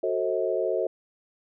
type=chord; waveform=sine; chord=F# diminished seventh; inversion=none; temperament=just; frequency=370 / 444 / 532.8 / 639.4 Hz; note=F#4 / A4 / C5 / Eb5; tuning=0 / +16 / +31 / +47 cents; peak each=-29 dBFS; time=0.03-0.87 s; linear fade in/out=5 ms; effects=none